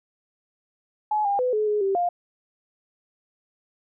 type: tone with pitch steps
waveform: sine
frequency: 849 / 804 / 502 / 427.1 / 419.2 / 390.1 / 703 Hz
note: G#5 / G5 / B4 / G#4 / G#4 / G4 / F5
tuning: +38 / +44 / +28 / +48 / +16 / -8 / +11 cents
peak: -20 dBFS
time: 1.11-2.09 s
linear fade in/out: 5 ms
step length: 140 ms
effects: none